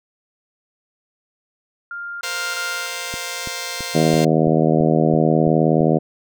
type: tone bursts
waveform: sine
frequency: 1400 Hz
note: F6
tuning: 4 cents sharp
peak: -27 dBFS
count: 3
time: 1.91-2.866 s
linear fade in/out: 2 ms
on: 300 ms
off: 28 ms
type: chord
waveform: 5% pulse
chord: Bb suspended second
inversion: none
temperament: just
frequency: 466.2 / 524.4 / 699.2 Hz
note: Bb4 / C5 / F5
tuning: 0 / +4 / +2 cents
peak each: -21 / -18 / -19 dBFS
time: 2.23-4.25 s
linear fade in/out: 5 ms
type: click train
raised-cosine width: 3 ms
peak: -18 dBFS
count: 9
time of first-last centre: 3.14-5.807 s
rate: 3 Hz
type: harmonic tone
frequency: 79.3 Hz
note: D#2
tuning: 33 cents sharp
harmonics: 2 / 3 / 4 / 5 / 6 / 7 / 8 / 9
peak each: -18 / -20 / -21 / -22 / -23 / -23 / -24 / -25 dBFS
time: 3.94-5.99 s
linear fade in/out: 20 ms
effects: none